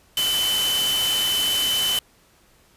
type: tone in noise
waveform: sine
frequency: 3033 Hz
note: F#7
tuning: 42 cents sharp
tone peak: -20 dBFS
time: 0.17-1.99 s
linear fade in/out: 2 ms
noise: white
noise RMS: -26 dBFS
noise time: 0.17-1.99 s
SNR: +3 dB
effects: pink hiss -57 dBFS RMS until 2.76 s + resampled to 32000 Hz